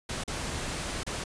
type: noise with dropouts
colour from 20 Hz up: pink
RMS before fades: -34 dBFS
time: 0.09-1.24 s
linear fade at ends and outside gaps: 5 ms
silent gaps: 0.238-0.277 / 1.034-1.065 s
effects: resampled to 22050 Hz